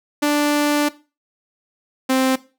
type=tone pair in turn; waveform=sawtooth; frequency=293.7 / 261.7 Hz; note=D4 / C4; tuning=0 / 0 cents; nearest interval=major second; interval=200 cents; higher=first; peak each=-11 dBFS; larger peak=neither; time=0.22-0.89 / 2.09-2.36 s; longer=first; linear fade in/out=10 ms; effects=noise-tail reverb RT60 0.3 s tail -17 dB re dry